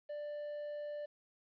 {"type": "tone with quantisation", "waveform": "triangle", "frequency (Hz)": 590, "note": "D5", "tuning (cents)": 8, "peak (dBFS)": -38, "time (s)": [0.09, 1.06], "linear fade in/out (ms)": 10, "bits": 11, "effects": ["resampled to 11025 Hz"]}